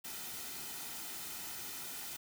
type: noise with comb filter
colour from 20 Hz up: white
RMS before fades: -44 dBFS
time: 0.04-2.17 s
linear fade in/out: 10 ms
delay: 1.8 ms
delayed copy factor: -0.5
effects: none